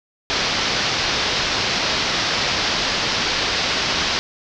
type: low-pass noise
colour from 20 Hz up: white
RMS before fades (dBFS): -21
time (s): 0.3-4.19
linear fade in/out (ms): 0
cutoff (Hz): 5500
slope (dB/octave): 48
effects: none